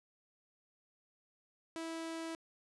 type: tone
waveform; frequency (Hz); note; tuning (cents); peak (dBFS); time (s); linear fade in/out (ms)
sawtooth; 327.2; E4; -13; -36; 1.76-2.35; 0
effects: resampled to 24000 Hz + 12-bit